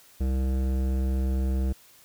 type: tone with hard clipping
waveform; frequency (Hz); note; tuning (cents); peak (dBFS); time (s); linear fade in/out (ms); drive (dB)
triangle; 65.41; C2; 0; -25; 0.2-1.73; 10; 18
effects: white hiss -55 dBFS RMS until 2.04 s